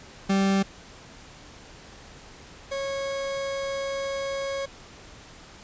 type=tone pair in turn; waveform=40% pulse; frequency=195 / 549.2 Hz; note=G3 / C#5; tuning=-9 / -16 cents; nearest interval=octave + tritone; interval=1793 cents; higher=second; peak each=-19 / -27 dBFS; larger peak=first; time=0.29-0.63 / 2.71-4.66 s; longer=second; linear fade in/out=10 ms; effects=pink hiss -47 dBFS RMS until 5.63 s + resampled to 16000 Hz